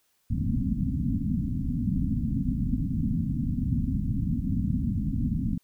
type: low-pass noise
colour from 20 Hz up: white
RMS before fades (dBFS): -27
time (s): 0.3-5.58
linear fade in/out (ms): 10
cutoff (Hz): 270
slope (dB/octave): 96
effects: white hiss -70 dBFS RMS until 5.63 s